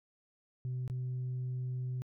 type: tone with dropouts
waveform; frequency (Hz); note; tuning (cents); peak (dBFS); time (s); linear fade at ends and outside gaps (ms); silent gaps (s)
sine; 126.8; B2; +46; -32; 0.65-2.02; 0; 0.878-0.899
effects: tanh soft clip ceiling -32 dBFS